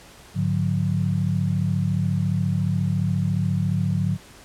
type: tone cluster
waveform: sine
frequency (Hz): 103.1 / 146 / 180.3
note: G#2 / D3 / F#3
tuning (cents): -12 / -10 / -45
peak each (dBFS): -24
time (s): 0.34-4.18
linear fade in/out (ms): 50
effects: pink hiss -47 dBFS RMS until 4.44 s + low-pass 11000 Hz 12 dB/octave